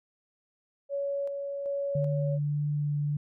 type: tone with tremolo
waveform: sine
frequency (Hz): 561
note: C#5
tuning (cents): +21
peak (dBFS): -28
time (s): 0.89-2.39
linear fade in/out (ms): 50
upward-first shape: square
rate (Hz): 1.3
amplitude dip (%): 35
type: tone with vibrato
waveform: sine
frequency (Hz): 146.83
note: D3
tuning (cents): 0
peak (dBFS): -26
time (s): 1.95-3.17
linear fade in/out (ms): 5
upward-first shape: triangle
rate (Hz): 1.7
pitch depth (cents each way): 9
effects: none